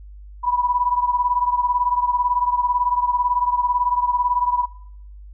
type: beating tone pair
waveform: sine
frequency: 978 / 996 Hz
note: B5 / B5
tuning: -17 / +14 cents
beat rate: 18 Hz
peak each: -19 / -22 dBFS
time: 0.43-4.66 s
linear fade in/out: 20 ms
effects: noise-tail reverb RT60 0.8 s tail -24 dB re dry + added 50 Hz sine -37 dBFS peak until 5.33 s